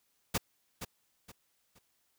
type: noise with echo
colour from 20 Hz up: pink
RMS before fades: -30 dBFS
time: 0.34-0.38 s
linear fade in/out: 10 ms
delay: 470 ms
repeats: 3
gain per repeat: -10 dB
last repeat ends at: 1.79 s
effects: white hiss -75 dBFS RMS until 2.18 s